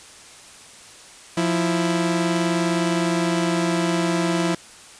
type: tone pair together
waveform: sawtooth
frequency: 174.61 / 329.6 Hz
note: F3 / E4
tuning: 0 / 0 cents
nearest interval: major seventh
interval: 1100 cents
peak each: -18 dBFS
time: 1.37-4.55 s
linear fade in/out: 5 ms
effects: white hiss -44 dBFS RMS until 4.99 s + resampled to 22050 Hz